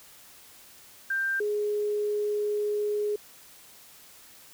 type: tone pair in turn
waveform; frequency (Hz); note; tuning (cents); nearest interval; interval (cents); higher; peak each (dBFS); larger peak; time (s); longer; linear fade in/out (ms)
sine; 1575 / 417.2; G6 / G#4; +8 / +8; octave + major seventh; 2300; first; -25; neither; 1.1-1.4 / 1.4-3.16; second; 5
effects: white hiss -52 dBFS RMS until 4.53 s